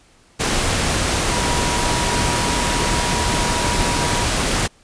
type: tone in noise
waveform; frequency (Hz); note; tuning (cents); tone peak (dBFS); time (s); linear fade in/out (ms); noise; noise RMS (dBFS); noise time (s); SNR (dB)
sine; 961; B5; -48; -25; 1.3-4.25; 20; pink; -19; 0.39-4.68; -9
effects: pink hiss -53 dBFS RMS until 4.83 s + resampled to 22050 Hz